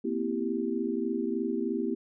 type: chord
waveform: sine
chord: C dominant seventh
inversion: third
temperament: equal with one note detuned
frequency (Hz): 233.1 / 256.4 / 329.6 / 392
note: Bb3 / C4 / E4 / G4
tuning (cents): 0 / -35 / 0 / 0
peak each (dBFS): -33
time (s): 0.04-1.95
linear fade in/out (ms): 10
effects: none